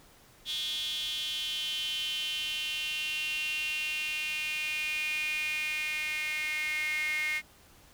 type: tone with high-pass filter sweep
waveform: sawtooth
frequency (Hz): 306.1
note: D#4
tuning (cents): -28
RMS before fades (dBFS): -33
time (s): 0.45-7.42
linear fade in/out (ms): 50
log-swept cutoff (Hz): 3400 to 2100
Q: 9.9
effects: pink hiss -58 dBFS RMS until 7.93 s